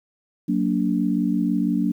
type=chord; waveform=sine; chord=Gb augmented; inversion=none; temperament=just; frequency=185 / 231.2 / 289.1 Hz; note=Gb3 / Bb3 / D4; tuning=0 / -14 / -27 cents; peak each=-23 dBFS; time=0.48-1.92 s; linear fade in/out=10 ms; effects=9-bit